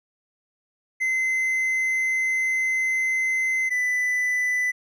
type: tone pair in turn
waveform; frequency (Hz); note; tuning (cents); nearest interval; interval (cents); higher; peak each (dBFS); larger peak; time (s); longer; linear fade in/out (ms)
triangle; 2057 / 1993.8; C7 / B6; -30 / +16; minor second; 54; first; -19 / -19; neither; 1-3.7 / 3.7-4.72; first; 20
effects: none